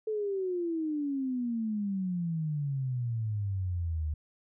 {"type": "exponential sweep", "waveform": "sine", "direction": "down", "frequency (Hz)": [440, 74.6], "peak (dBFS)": -29, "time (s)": [0.07, 4.14], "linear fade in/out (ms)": 5, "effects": []}